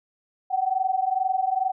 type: tone pair together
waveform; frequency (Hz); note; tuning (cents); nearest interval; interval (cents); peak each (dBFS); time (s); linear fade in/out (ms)
sine; 746 / 768.3; F#5 / G5; +14 / -35; minor second; 51; -24 / -24; 0.5-1.72; 20
effects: none